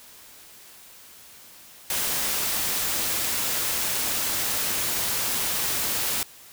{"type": "noise", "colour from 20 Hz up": "white", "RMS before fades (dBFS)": -26, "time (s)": [1.9, 6.23], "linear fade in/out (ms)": 2, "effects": ["white hiss -48 dBFS RMS until 6.52 s"]}